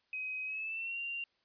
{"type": "tone with pitch glide", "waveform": "sine", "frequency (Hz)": [2526, 2771], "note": ["D#7", "F7"], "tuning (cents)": [26, -14], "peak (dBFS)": -36, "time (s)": [0.13, 1.24], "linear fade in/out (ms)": 2, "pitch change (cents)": 160, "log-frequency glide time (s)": [0.45, 0.99], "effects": ["white hiss -75 dBFS RMS until 1.44 s", "resampled to 11025 Hz"]}